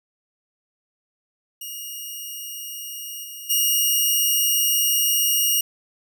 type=tone with level steps; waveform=5% pulse; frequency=2861 Hz; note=F7; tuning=41 cents sharp; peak=-23 / -26 / -9 dBFS; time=1.61-5.61 s; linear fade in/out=5 ms; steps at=3.23 / 3.49 s; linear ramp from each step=20 ms; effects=none